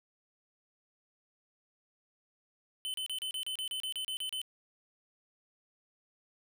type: tone bursts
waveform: square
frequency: 3043 Hz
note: F#7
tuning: 48 cents sharp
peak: -35 dBFS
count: 13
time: 2.85-4.416 s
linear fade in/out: 0 ms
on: 90 ms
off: 33 ms
effects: none